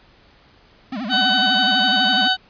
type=tone with vibrato; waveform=square; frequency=231.5 Hz; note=A#3; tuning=12 cents flat; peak=-25 dBFS; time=0.92-2.28 s; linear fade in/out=5 ms; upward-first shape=sine; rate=12 Hz; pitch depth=270 cents each way
type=harmonic tone; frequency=752 Hz; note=F#5; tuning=28 cents sharp; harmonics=1 / 2 / 4 / 5 / 6; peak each=-21 / -20 / -20 / -22 / -24 dBFS; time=1.09-2.37 s; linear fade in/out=50 ms
effects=pink hiss -52 dBFS RMS until 2.49 s + resampled to 11025 Hz